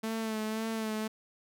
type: tone with vibrato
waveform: sawtooth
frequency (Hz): 220.1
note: A3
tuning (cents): +1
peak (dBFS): -28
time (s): 0.03-1.08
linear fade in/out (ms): 10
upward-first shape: sine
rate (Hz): 1.9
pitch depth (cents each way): 33
effects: none